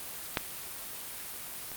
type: clicks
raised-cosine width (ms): 0.3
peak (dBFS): -10 / -26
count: 2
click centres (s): 0.372 / 1.717
effects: white hiss -41 dBFS RMS until 1.76 s + Opus 32 kbps